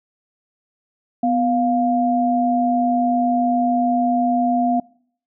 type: tone pair together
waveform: sine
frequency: 248.1 / 701.7 Hz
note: B3 / F5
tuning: +8 / +8 cents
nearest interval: octave + tritone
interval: 1800 cents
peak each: -18 dBFS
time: 1.23-4.8 s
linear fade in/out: 5 ms
effects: noise-tail reverb RT60 0.6 s tail -25 dB re dry